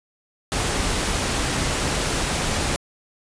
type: noise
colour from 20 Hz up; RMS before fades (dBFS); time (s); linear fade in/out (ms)
pink; -23; 0.52-2.76; 0
effects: resampled to 22050 Hz